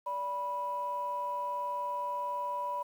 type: tone pair together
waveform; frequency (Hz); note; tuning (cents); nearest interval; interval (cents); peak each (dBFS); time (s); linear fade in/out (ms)
sine; 580 / 981.4; D5 / B5; -22 / -11; major sixth; 911; -39 / -32; 0.06-2.83; 10
effects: tanh soft clip ceiling -25 dBFS + 10-bit